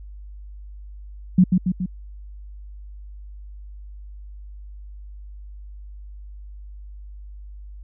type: tone with echo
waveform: sine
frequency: 182.9 Hz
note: F#3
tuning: 20 cents flat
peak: -9 dBFS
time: 1.38-1.44 s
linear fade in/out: 5 ms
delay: 140 ms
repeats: 3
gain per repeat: -4 dB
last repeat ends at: 1.86 s
effects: added 50 Hz sine -36 dBFS peak until 7.83 s